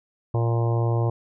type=harmonic tone; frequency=116.54 Hz; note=A#2; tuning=in tune; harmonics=1 / 3 / 4 / 5 / 6 / 7 / 8 / 9; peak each=-20 / -30 / -32 / -34 / -36 / -37 / -38 / -39 dBFS; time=0.34-1.1 s; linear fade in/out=5 ms; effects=none